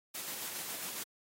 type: noise with tremolo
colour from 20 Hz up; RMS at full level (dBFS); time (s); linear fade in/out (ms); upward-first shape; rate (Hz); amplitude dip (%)
white; -40; 0.14-1.04; 10; square; 7.3; 25
effects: high-pass 150 Hz 12 dB/octave + AAC 48 kbps